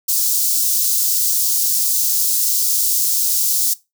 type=high-pass noise; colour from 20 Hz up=white; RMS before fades=-17 dBFS; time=0.08-3.74 s; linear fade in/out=10 ms; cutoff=4900 Hz; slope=24 dB/octave; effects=noise-tail reverb RT60 0.2 s tail -18 dB re dry